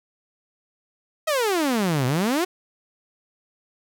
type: exponential two-way sweep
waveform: sawtooth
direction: down then up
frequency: 651 to 121.6 to 381.1 Hz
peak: -16 dBFS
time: 1.27-2.45 s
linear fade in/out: 10 ms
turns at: 2.06 s
effects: none